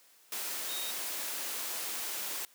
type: tone in noise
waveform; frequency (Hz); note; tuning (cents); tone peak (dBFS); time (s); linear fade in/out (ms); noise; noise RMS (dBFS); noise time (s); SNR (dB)
sine; 3729; A#7; 0; -39; 0.69-0.91; 2; white; -37; 0.32-2.45; -5
effects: white hiss -62 dBFS RMS until 2.54 s + high-pass 300 Hz 12 dB/octave